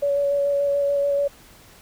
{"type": "tone with vibrato", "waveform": "sine", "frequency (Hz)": 566, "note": "C#5", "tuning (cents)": 36, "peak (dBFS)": -18, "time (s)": [0.02, 1.28], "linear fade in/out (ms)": 10, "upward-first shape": "square", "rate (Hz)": 6.9, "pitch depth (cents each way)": 11, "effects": ["pink hiss -49 dBFS RMS until 1.81 s"]}